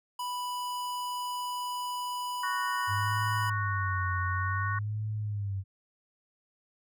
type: tone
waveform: square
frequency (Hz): 987.8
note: B5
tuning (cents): 0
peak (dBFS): -33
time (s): 0.19-3.5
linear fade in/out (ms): 5
type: harmonic tone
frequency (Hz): 369.6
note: F#4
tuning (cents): -2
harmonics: 3 / 4 / 5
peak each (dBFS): -33 / -35 / -37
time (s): 2.43-4.79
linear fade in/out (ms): 5
type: tone with vibrato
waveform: sine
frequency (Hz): 99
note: G2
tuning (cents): +18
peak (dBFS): -30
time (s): 2.87-5.64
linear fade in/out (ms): 50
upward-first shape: sine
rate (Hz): 0.57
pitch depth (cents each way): 140
effects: none